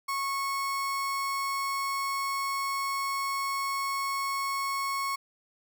35% pulse tone, 1100 Hz, C#6, 14 cents flat, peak -27 dBFS, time 0.08-5.16 s, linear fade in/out 10 ms, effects none

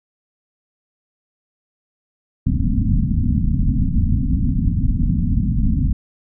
pink low-pass noise, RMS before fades -17 dBFS, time 2.46-5.93 s, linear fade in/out 5 ms, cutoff 270 Hz, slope 96 dB/octave, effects none

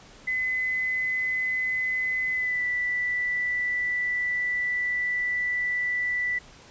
sine tone with pitch glide, 2025 to 1973 Hz, B6 to B6, +43 to -2 cents, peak -24 dBFS, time 0.27-6.39 s, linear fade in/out 10 ms, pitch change -45 cents, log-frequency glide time 2.31-2.66 s, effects pink hiss -50 dBFS RMS until 6.7 s + resampled to 16000 Hz

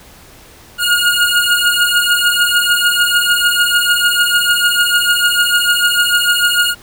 25% pulse beating tone pair, 1428 / 1434.7 Hz, F6 / F6, +38 / +46 cents, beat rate 6.7 Hz, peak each -10 dBFS, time 0.78-6.75 s, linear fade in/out 50 ms, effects pink hiss -41 dBFS RMS until 6.82 s

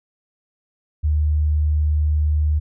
sine tone, 75.7 Hz, D#2, 47 cents flat, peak -15 dBFS, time 1.03-2.6 s, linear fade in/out 20 ms, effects none

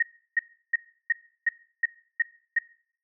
sine tone bursts, 1866 Hz, A#6, 1 cent sharp, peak -19 dBFS, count 8, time 0-2.588 s, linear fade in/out 5 ms, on 26 ms, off 340 ms, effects noise-tail reverb RT60 0.5 s tail -18 dB re dry

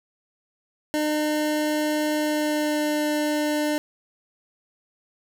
25% pulse tone with pitch glide, 303 to 299.9 Hz, D#4 to D4, -46 to +36 cents, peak -18 dBFS, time 0.94-3.78 s, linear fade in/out 0 ms, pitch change -18 cents, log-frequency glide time 2.15-2.92 s, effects none

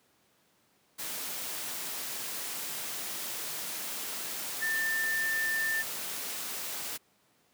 sine tone in noise, 1786 Hz, A6, 25 cents sharp, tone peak -28 dBFS, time 4.61-5.83 s, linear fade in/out 20 ms, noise white, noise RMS -37 dBFS, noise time 0.98-6.98 s, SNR +6 dB, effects pink hiss -68 dBFS RMS until 7.53 s + high-pass 150 Hz 12 dB/octave

